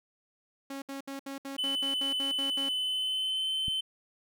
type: tone bursts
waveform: sawtooth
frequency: 274.2 Hz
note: C#4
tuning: 19 cents flat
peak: -33 dBFS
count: 11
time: 0.7-2.69 s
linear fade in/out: 5 ms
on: 120 ms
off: 67 ms
type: tone with pitch glide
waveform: triangle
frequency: 3014 to 3072 Hz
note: F#7 to G7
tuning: +31 to -36 cents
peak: -27 dBFS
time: 1.58-3.81 s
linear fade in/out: 10 ms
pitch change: +33 cents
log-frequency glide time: 2.68-3.5 s
type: click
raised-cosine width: 5 ms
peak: -27 dBFS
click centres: 3.682 s
effects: none